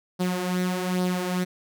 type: tone with flanger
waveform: sawtooth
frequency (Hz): 181.7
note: F#3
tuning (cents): -31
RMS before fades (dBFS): -26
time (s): 0.19-1.45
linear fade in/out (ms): 20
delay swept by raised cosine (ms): 0.2 to 5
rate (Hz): 1.2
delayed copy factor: +0.55
effects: none